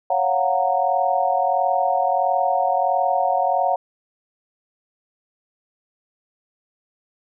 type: chord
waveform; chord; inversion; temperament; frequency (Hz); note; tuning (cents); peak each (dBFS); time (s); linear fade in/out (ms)
sine; Gb major seventh; second; equal with one note detuned; 554.4 / 698.5 / 740 / 927.5; Db5 / F5 / Gb5 / Bb5; 0 / 0 / 0 / -9; -24 / -22 / -20 / -25; 0.1-3.76; 5
effects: none